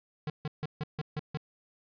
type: tone bursts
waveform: square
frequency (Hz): 151.6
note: D#3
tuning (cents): -45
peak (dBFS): -32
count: 7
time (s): 0.27-1.373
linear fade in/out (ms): 2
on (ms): 29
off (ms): 150
effects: resampled to 11025 Hz + 12-bit